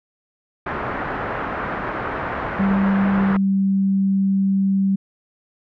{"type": "low-pass noise", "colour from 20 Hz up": "white", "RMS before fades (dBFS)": -26, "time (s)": [0.66, 3.37], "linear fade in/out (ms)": 5, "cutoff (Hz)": 1600, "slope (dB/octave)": 24}
{"type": "tone with pitch glide", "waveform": "sine", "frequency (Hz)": [196, 194.42], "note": ["G3", "G3"], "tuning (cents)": [0, -14], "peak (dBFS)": -15, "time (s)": [2.59, 4.96], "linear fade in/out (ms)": 10, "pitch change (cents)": -14, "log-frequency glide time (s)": [3.1, 3.5]}
{"effects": []}